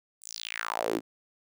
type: tone with high-pass filter sweep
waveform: sawtooth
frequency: 56 Hz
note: A1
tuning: 31 cents sharp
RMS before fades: -33 dBFS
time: 0.21-1.01 s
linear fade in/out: 50 ms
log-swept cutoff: 9300 to 260 Hz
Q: 4.2
effects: none